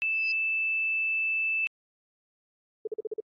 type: tone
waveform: sine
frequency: 2637 Hz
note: E7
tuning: in tune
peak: -25 dBFS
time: 0.02-1.67 s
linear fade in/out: 0 ms
type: tone with exponential growth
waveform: sine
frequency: 4975 Hz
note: D#8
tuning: 1 cent flat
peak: -32 dBFS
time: 0.1-0.32 s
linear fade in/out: 5 ms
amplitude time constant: 47 ms
type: tone bursts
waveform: sine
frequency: 434.3 Hz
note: A4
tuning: 23 cents flat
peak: -28 dBFS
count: 6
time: 2.85-3.204 s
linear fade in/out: 5 ms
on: 24 ms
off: 42 ms
effects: AAC 32 kbps